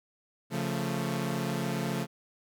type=chord; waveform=sawtooth; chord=Db augmented; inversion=none; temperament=equal with one note detuned; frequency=138.59 / 174.61 / 221.9 Hz; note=Db3 / F3 / A3; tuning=0 / 0 / +15 cents; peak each=-30 dBFS; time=0.5-2.07 s; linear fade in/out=50 ms; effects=none